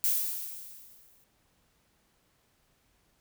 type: noise with exponential decay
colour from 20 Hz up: violet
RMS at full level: -25 dBFS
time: 0.04-1.24 s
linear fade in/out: 0 ms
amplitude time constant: 260 ms
effects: pink hiss -70 dBFS RMS until 3.2 s